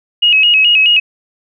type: tone with vibrato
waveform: sine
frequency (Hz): 2714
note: E7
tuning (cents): +50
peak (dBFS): -6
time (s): 0.22-1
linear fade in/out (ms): 10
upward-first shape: square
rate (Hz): 4.7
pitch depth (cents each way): 100
effects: none